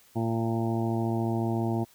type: harmonic tone with a mistuned harmonic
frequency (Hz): 114.2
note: A#2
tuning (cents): -35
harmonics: 1 / 2 / 3 / 4 / 5 / 6 / 7 / 8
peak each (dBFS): -29 / -30 / -31 / -43 / -44 / -37 / -39 / -41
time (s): 0.15-1.85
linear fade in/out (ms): 20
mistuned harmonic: 5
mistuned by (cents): +40
effects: white hiss -59 dBFS RMS until 1.94 s